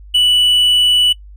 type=tone; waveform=triangle; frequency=2960 Hz; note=F#7; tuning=in tune; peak=-7 dBFS; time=0.14-1.13 s; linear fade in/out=10 ms; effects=noise-tail reverb RT60 0.1 s tail -22 dB re dry + added 50 Hz sine -34 dBFS peak until 1.36 s